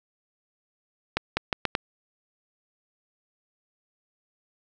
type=accelerating click train; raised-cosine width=0.3 ms; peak=-7 dBFS; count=5; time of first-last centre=1.17-1.751 s; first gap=200 ms; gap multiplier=0.79; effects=none

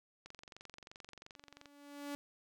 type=click train; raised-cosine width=0.2 ms; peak=-34 dBFS; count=33; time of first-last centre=0.26-1.657 s; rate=22.9 Hz
type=tone with exponential growth; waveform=sawtooth; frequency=286.7 Hz; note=D4; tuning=42 cents flat; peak=-35 dBFS; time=1.36-2.15 s; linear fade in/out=0 ms; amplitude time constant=170 ms
effects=none

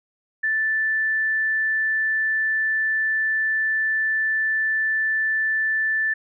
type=tone; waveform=sine; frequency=1760 Hz; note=A6; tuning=in tune; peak=-19 dBFS; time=0.43-6.14 s; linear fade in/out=10 ms; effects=none

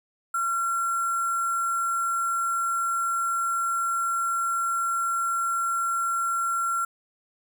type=tone with sample-and-hold; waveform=sine; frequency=1368 Hz; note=F6; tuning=36 cents flat; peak=-23 dBFS; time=0.34-6.85 s; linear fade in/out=5 ms; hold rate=8820 Hz; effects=none

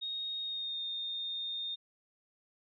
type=tone with pitch glide; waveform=sine; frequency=3729 to 3659 Hz; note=A#7 to A#7; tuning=0 to -33 cents; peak=-35 dBFS; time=0.01-1.76 s; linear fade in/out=20 ms; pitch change=-33 cents; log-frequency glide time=0.41-0.82 s; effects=none

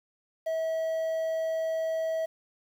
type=tone with quantisation; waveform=triangle; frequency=646 Hz; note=E5; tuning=35 cents flat; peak=-25 dBFS; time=0.46-2.26 s; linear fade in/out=10 ms; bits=9; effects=none

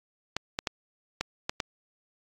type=clicks; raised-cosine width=0.2 ms; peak=-11 dBFS; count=6; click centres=0.366 / 0.589 / 0.672 / 1.21 / 1.495 / 1.602 s; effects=AAC 64 kbps

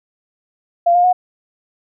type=tone with pitch steps; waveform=sine; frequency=690 / 708.6 / 727.7 Hz; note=F5 / F5 / F#5; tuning=-21 / +25 / -29 cents; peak=-9 dBFS; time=0.86-1.13 s; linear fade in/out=10 ms; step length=90 ms; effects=none

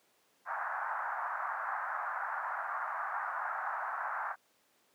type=band-pass noise; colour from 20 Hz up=white; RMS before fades=-37 dBFS; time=0.45-4.36 s; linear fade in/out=50 ms; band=710 to 1600 Hz; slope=48 dB/octave; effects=pink hiss -70 dBFS RMS until 4.94 s + high-pass 300 Hz 12 dB/octave

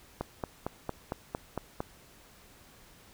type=click train; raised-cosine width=1 ms; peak=-18 dBFS; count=8; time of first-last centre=0.21-1.805 s; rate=4.39 Hz; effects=pink hiss -57 dBFS RMS until 3.13 s

